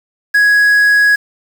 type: tone with quantisation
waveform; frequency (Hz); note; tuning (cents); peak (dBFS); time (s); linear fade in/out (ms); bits
triangle; 1667; G#6; +6; -5; 0.34-1.16; 10; 5
effects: none